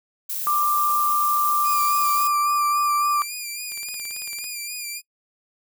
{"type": "noise", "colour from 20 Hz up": "violet", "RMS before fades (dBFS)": -28, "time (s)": [0.29, 2.28], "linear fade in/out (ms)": 10}
{"type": "tone with pitch glide", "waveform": "sine", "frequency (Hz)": [1184, 1175.1], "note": ["D6", "D6"], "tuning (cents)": [14, 1], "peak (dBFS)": -18, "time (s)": [0.47, 3.22], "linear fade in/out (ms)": 0, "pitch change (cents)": -13, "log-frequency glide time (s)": [1.37, 2.1]}
{"type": "tone with vibrato", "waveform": "10% pulse", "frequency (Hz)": 2406, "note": "D7", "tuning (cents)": 41, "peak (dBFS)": -21, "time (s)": [1.63, 5.02], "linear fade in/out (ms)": 50, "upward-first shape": "sine", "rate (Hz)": 3.6, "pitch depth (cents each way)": 47}
{"type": "click train", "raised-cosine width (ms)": 0.2, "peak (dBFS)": -26, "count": 14, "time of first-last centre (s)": [3.72, 4.442], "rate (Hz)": 18}
{"effects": ["noise-tail reverb RT60 0.1 s tail -23 dB re dry"]}